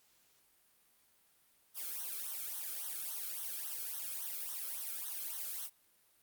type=noise with flanger; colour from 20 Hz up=blue; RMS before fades=-41 dBFS; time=1.74-5.7 s; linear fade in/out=50 ms; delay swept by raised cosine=0.41 to 1.09 ms; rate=3.6 Hz; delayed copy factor=-0.9; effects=white hiss -70 dBFS RMS until 6.22 s + Opus 48 kbps